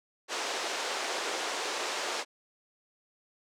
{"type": "band-pass noise", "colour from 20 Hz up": "pink", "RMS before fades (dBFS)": -34, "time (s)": [0.28, 2.25], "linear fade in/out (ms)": 50, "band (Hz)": [400, 7400], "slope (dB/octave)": 24, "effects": []}